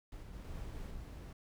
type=noise with tremolo; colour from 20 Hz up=brown; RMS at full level=-47 dBFS; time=0.12-0.91 s; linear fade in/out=2 ms; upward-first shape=square; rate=4.7 Hz; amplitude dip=25%
type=noise; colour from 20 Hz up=brown; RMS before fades=-47 dBFS; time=0.44-1.33 s; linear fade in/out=5 ms
effects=none